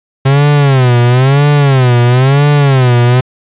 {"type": "tone with vibrato", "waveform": "45% pulse", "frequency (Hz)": 132.8, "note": "C3", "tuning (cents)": 26, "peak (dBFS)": -5, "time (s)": [0.25, 3.21], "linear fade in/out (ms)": 10, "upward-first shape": "sine", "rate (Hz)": 1, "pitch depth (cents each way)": 170, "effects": ["resampled to 8000 Hz", "7-bit"]}